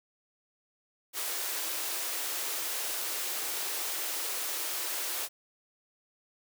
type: high-pass noise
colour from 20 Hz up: white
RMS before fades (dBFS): -34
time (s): 1.13-5.29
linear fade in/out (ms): 50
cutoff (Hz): 300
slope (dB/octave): 96
effects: none